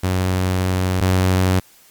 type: tone pair in turn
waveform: sawtooth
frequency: 92.5 / 92.9 Hz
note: F#2 / F#2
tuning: 0 / +7 cents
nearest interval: unison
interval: 7 cents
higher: second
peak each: -13 / -10 dBFS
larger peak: second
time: 0.03-1.01 / 1.01-1.6 s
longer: first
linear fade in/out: 10 ms
effects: white hiss -50 dBFS RMS until 1.9 s + Opus 48 kbps